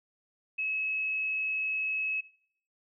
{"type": "tone", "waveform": "sine", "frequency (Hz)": 2576, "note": "E7", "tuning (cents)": -41, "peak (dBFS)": -29, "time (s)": [0.58, 2.21], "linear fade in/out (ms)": 10, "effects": ["noise-tail reverb RT60 0.7 s tail -22 dB re dry"]}